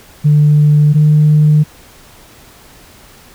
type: tone pair in turn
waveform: sine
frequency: 148.9 / 151.42 Hz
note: D3 / D#3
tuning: +24 / -47 cents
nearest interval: unison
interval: 29 cents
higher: second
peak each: -4 dBFS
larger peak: neither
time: 0.24-0.94 / 0.94-1.64 s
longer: neither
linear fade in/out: 20 ms
effects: tanh soft clip ceiling -1 dBFS + pink hiss -41 dBFS RMS until 3.34 s